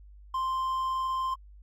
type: tone with hard clipping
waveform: triangle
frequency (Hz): 1046.5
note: C6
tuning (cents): 0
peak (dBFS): -28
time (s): 0.34-1.34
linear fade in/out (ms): 5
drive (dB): 6
effects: added 50 Hz sine -48 dBFS peak until 1.62 s + AAC 48 kbps